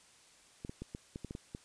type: clicks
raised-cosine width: 3 ms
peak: -28 dBFS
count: 9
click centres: 0.649 / 0.695 / 0.82 / 0.949 / 1.159 / 1.247 / 1.309 / 1.351 / 1.549 s
effects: white hiss -62 dBFS RMS until 1.64 s + resampled to 22050 Hz